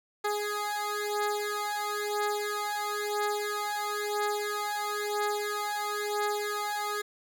15% pulse beating tone pair, 415.3 / 416.3 Hz, G#4 / G#4, 0 / +4 cents, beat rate 1 Hz, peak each -26 dBFS, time 0.24-7.02 s, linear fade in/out 10 ms, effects none

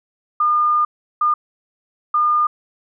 sine tone bursts at uneven times, 1212 Hz, D#6, 46 cents flat, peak -13 dBFS, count 3, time 0.4-0.85 / 1.21-1.34 / 2.14-2.47 s, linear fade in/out 5 ms, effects none

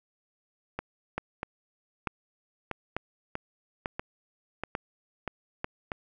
two click trains, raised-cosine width 0.5 ms, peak -15 / -17 dBFS, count 6 / 9, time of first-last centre 1.18-5.644 / 0.79-5.918 s, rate 1.12 / 1.56 Hz, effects none

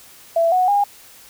sine tone with pitch steps, 667 / 735.8 / 811.7 Hz, E5 / F#5 / G#5, +20 / -10 / -40 cents, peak -13 dBFS, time 0.36-0.84 s, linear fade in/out 5 ms, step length 160 ms, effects white hiss -45 dBFS RMS until 1.29 s

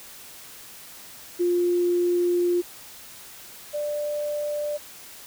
sine tone pair in turn, 351.6 / 591.3 Hz, F4 / D5, +12 / +12 cents, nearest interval major sixth, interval 900 cents, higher second, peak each -19 / -25 dBFS, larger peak first, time 1.39-2.62 / 3.73-4.78 s, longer first, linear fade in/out 20 ms, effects white hiss -44 dBFS RMS until 5.26 s

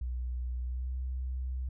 sine tone with pitch glide, 61.6 to 63.88 Hz, B1 to C2, -4 to -41 cents, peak -32 dBFS, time 0.01-1.69 s, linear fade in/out 5 ms, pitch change +63 cents, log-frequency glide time 0.63-0.93 s, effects none

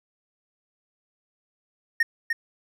triangle tone with echo, 1843 Hz, A#6, 20 cents flat, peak -15 dBFS, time 2-2.03 s, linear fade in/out 5 ms, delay 300 ms, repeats 1, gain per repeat -5 dB, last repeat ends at 2.33 s, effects none

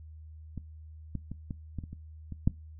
clicks, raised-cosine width 5 ms, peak -25 / -21 / -25 / -23 / -23 / -30 / -29 / -27 / -11 dBFS, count 9, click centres 0.577 / 1.153 / 1.316 / 1.508 / 1.787 / 1.838 / 1.93 / 2.323 / 2.475 s, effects noise-tail reverb RT60 0.2 s tail -20 dB re dry + added 78 Hz sine -45 dBFS peak until 2.79 s

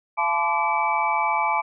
sine tone cluster, 683 / 863 / 1017 / 1166 / 2305 Hz, F5 / A5 / C6 / D6 / D7, -39 / -34 / -50 / -13 / -33 cents, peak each -30 / -23 / -26 / -27 / -27 dBFS, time 0.17-1.62 s, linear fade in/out 20 ms, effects none

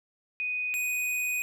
sine / square tone pair in turn, 2489 / 2489 Hz, D#7 / D#7, 0 / 0 cents, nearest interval unison, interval 0 cents, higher neither, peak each -28 dBFS, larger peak neither, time 0.4-0.74 / 0.74-1.42 s, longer second, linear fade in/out 0 ms, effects none

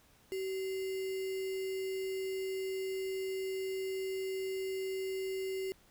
sine tone with sample-and-hold, 381.2 Hz, G4, 48 cents flat, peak -34 dBFS, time 0.32-5.72 s, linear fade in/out 0 ms, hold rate 2450 Hz, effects pink hiss -65 dBFS RMS until 5.9 s

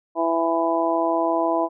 harmonic tone, 166 Hz, E3, 12 cents sharp, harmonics 2 / 3 / 4 / 5 / 6, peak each -24 / -30 / -22 / -28 / -25 dBFS, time 0.15-1.69 s, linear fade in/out 50 ms, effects none

